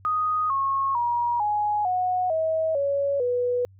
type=tone with pitch steps; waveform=sine; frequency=1244.5 / 1089.7 / 954.1 / 835.4 / 731.5 / 640.5 / 560.8 / 491 Hz; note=D#6 / C#6 / A#5 / G#5 / F#5 / E5 / C#5 / B4; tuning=0 / -30 / +40 / +10 / -20 / -50 / +20 / -10 cents; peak=-21 dBFS; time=0.05-3.65 s; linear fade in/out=0 ms; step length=450 ms; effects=added 96 Hz sine -49 dBFS peak until 3.79 s